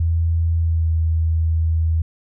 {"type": "tone with pitch glide", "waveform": "sine", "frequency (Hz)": [82.8, 81.05], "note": ["E2", "E2"], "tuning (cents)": [8, -29], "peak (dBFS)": -15, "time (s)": [0, 2.02], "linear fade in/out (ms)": 5, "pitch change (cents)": -37, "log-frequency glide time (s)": [0.58, 0.89], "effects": []}